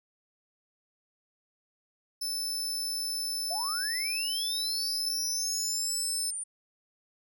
sawtooth tone, 5274 Hz, E8, in tune, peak -28 dBFS, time 2.21-6.31 s, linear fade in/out 10 ms
sine linear sweep, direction up, 622.3 to 9300 Hz, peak -33 dBFS, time 3.5-6.44 s, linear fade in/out 10 ms
effects none

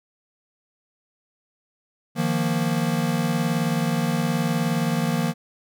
square chord, Eb suspended second, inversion none, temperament equal, 155.56 / 174.61 / 233.1 Hz, Eb3 / F3 / Bb3, 0 / 0 / 0 cents, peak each -26 dBFS, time 2.15-5.34 s, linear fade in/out 50 ms, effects none

